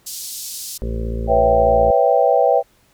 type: band-pass noise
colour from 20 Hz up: pink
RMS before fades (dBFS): -30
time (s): 0.06-0.78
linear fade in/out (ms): 10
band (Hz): 4500 to 15000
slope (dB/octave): 24
type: harmonic tone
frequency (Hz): 56.4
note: A1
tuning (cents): +44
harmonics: 1 / 2 / 3 / 4 / 6 / 7 / 8 / 9 / 10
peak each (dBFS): -22 / -29 / -37 / -30 / -39 / -32 / -37 / -35 / -42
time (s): 0.82-1.91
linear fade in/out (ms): 0
type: chord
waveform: sine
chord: C# half-diminished seventh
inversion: third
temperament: equal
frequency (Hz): 493.9 / 554.4 / 659.3 / 784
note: B4 / C#5 / E5 / G5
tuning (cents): 0 / 0 / 0 / 0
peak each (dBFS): -17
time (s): 1.27-2.63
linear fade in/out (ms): 50
effects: pink hiss -57 dBFS RMS until 2.93 s